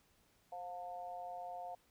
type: tone with amplitude modulation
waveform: sine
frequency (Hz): 710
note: F5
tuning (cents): +28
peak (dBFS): -39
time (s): 0.52-1.75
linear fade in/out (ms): 5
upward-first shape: sine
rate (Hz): 185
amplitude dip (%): 85
effects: pink hiss -72 dBFS RMS until 1.9 s